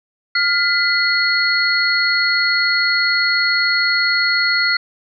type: tone cluster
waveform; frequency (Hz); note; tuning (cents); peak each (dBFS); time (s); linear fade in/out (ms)
sine; 1407 / 2014 / 4327; F6 / B6 / C#8; +12 / +33 / -43; -18; 0.35-4.77; 5
effects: none